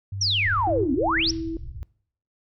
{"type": "tone", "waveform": "sine", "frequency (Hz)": 98.1, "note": "G2", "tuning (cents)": 2, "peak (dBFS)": -28, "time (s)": [0.12, 0.85], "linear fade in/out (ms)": 5}
{"type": "exponential two-way sweep", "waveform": "sine", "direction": "down then up", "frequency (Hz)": [5900, 246.2, 5900], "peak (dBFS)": -20, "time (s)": [0.21, 1.31], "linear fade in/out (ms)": 5, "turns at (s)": 0.93}
{"type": "low-pass noise", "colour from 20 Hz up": "pink", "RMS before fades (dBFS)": -35, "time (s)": [0.45, 1.83], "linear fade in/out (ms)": 0, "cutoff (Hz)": 130, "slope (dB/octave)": 96}
{"type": "tone with pitch glide", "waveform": "sine", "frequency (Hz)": [329.6, 326.6], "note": ["E4", "E4"], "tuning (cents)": [0, -16], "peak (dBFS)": -27, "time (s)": [0.67, 1.57], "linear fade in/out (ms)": 2, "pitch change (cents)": -16, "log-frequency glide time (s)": [0.8, 1.11]}
{"effects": ["noise-tail reverb RT60 0.6 s tail -23 dB re dry"]}